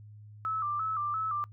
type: tone with vibrato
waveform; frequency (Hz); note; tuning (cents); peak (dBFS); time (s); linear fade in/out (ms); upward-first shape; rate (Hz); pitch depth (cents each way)
sine; 1240; D#6; -6; -29; 0.45-1.44; 0; square; 2.9; 82
effects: noise-tail reverb RT60 0.1 s tail -23 dB re dry + added 105 Hz sine -47 dBFS peak until 1.52 s